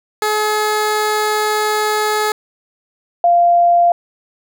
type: tone pair in turn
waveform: 15% pulse / sine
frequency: 425.6 / 694 Hz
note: G#4 / F5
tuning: +42 / -11 cents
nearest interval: minor sixth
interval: 847 cents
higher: second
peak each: -8 dBFS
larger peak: neither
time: 0.22-2.32 / 3.24-3.92 s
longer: first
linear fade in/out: 2 ms
effects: none